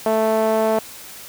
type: tone with band-pass filter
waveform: sawtooth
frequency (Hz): 220.1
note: A3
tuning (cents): +1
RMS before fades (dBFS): -18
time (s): 0.06-0.79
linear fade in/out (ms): 2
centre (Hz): 650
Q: 2.2
effects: white hiss -38 dBFS RMS until 1.28 s